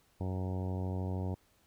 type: harmonic tone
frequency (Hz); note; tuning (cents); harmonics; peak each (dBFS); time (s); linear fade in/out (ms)
93; F#2; +9; 1 / 2 / 3 / 4 / 5 / 6 / 7 / 8 / 9 / 10; -34 / -40 / -44 / -46 / -48 / -50 / -51 / -52 / -53 / -54; 0.2-1.35; 10
effects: pink hiss -69 dBFS RMS until 1.66 s